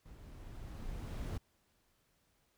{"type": "noise with level ramp", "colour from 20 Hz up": "brown", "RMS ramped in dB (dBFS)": [-54, -38], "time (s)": [0.05, 1.38], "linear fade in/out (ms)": 10, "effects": ["pink hiss -75 dBFS RMS until 2.57 s"]}